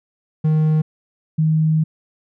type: tone pair in turn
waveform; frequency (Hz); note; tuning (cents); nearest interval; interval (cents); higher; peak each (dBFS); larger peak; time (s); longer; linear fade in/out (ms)
triangle / sine; 155.56 / 157.28; D#3 / D#3; 0 / +19; unison; 19; second; -11 / -13; first; 0.44-0.82 / 1.38-1.84; second; 10
effects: none